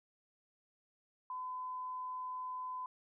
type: tone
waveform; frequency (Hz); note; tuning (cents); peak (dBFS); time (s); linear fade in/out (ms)
sine; 1013; B5; +44; -39; 1.3-2.86; 2
effects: none